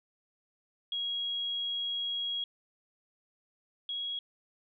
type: tone pair in turn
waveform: sine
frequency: 3300 / 3314 Hz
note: G#7 / G#7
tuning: -12 / -4 cents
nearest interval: unison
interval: 8 cents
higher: second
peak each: -31 / -33 dBFS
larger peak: first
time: 0.92-2.44 / 3.89-4.19 s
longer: first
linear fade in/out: 2 ms
effects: none